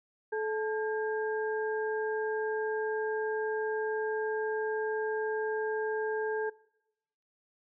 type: tone cluster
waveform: sine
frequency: 433.1 / 877 / 1611 Hz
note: A4 / A5 / G6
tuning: -27 / -6 / +47 cents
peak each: -31 / -39 / -38 dBFS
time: 0.32-6.5 s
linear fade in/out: 10 ms
effects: noise-tail reverb RT60 0.9 s tail -22 dB re dry